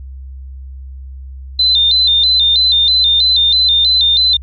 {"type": "tone with vibrato", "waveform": "sine", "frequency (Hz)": 3825, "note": "A#7", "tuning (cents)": 44, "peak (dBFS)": -8, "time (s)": [1.59, 4.37], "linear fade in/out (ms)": 5, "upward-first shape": "square", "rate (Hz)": 3.1, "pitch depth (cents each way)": 95, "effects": ["added 66 Hz sine -27 dBFS peak until 4.42 s"]}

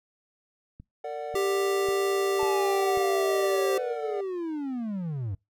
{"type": "click train", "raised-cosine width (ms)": 5, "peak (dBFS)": -32, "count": 5, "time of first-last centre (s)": [0.8, 2.974], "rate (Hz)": 1.84}
{"type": "chord", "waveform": "triangle", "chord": "Bb augmented", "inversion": "none", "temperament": "equal with one note detuned", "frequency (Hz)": [456, 587.3, 740], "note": ["Bb4", "D5", "F#5"], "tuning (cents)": [-38, 0, 0], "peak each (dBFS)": -34, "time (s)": [1.04, 4.21], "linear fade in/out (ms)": 5}
{"type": "tone with pitch glide", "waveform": "square", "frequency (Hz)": [393.9, 390.5], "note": ["G4", "G4"], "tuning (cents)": [8, -7], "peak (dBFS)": -25, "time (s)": [1.35, 3.78], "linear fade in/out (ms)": 5, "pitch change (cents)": -15, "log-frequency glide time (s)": [2, 3.28]}
{"type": "linear sweep", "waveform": "triangle", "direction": "down", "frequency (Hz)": [883, 89.9], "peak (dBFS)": -27, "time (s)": [2.39, 5.35], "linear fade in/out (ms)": 5}
{"effects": ["noise-tail reverb RT60 0.2 s tail -24 dB re dry"]}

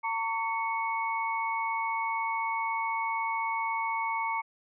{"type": "tone cluster", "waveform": "sine", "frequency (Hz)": [907, 1129, 2210], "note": ["A#5", "C#6", "C#7"], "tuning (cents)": [-48, 31, -6], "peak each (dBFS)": [-30, -35, -34], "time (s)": [0.03, 4.42], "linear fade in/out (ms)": 20, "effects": []}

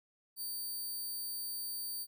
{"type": "tone", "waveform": "5% pulse", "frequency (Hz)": 4600, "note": "D8", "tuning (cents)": -37, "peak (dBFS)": -31, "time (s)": [0.36, 2.07], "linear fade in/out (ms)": 50, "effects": []}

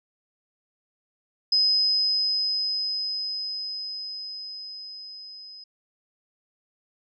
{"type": "tone with level ramp", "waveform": "sine", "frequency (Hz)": 5050, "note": "D#8", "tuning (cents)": 25, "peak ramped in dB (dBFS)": [-17, -41], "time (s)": [1.52, 5.64], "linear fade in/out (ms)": 5, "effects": []}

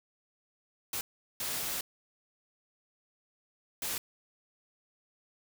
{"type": "noise bursts at uneven times", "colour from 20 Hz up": "white", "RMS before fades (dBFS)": -35, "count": 3, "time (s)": [[0.93, 1.01], [1.4, 1.81], [3.82, 3.98]], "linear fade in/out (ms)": 2, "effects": []}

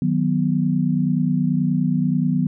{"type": "chord", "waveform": "sine", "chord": "B major", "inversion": "first", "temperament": "equal", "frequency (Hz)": [155.56, 185, 246.9], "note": ["D#3", "F#3", "B3"], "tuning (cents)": [0, 0, 0], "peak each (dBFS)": -21, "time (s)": [0.02, 2.47], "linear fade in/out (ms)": 2, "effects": []}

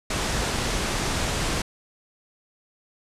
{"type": "low-pass noise", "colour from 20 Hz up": "pink", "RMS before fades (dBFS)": -26, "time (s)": [0.1, 1.62], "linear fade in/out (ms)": 5, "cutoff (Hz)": 9100, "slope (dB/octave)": 24, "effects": ["resampled to 32000 Hz"]}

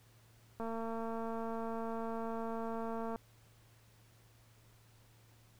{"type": "click train", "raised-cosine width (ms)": 1, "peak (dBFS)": -28, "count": 582, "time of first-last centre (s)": [0.6, 3.159], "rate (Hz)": 227, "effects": ["added 113 Hz sine -63 dBFS peak until 5.59 s", "pink hiss -67 dBFS RMS until 5.59 s"]}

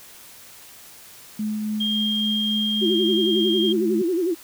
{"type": "tone with tremolo", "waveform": "sine", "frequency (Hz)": 213.5, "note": "G#3", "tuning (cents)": 48, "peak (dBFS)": -22, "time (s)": [1.39, 4.02], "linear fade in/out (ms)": 5, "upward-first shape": "triangle", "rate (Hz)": 3.6, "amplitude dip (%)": 25}
{"type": "tone", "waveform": "sine", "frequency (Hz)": 3217, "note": "G7", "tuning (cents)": 44, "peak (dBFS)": -22, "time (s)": [1.8, 3.73], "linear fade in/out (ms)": 10}
{"type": "tone with vibrato", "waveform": "sine", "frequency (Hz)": 351.6, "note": "F4", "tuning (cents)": 12, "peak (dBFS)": -19, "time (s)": [2.81, 4.35], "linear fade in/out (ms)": 20, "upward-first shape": "sine", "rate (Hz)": 11, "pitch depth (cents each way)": 130}
{"effects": ["white hiss -45 dBFS RMS until 4.43 s"]}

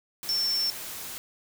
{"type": "tone in noise", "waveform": "sine", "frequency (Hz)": 5410, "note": "E8", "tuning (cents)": 44, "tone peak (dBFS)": -24, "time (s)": [0.29, 0.7], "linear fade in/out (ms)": 0, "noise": "white", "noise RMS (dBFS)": -38, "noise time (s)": [0.23, 1.18], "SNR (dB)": 11, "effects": []}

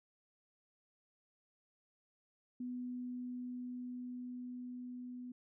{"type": "tone with level ramp", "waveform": "sine", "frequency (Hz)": 248.1, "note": "B3", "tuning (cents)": 8, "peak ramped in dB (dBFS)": [-39, -44], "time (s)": [2.6, 5.32], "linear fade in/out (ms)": 5, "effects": []}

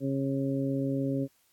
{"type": "harmonic tone", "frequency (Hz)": 136.4, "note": "C#3", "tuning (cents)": -28, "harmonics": [1, 2, 3, 4], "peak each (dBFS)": [-32, -29, -37, -36], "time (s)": [0, 1.28], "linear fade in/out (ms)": 50, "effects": ["white hiss -68 dBFS RMS until 1.52 s", "AAC 64 kbps"]}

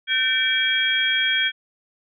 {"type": "tone cluster", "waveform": "sine", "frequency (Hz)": [1537, 1790, 2316, 3272], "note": ["G6", "A6", "D7", "G#7"], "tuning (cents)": [-35, 29, -25, -26], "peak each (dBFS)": [-24, -27, -24, -21], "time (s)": [0.07, 1.52], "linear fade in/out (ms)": 50, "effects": []}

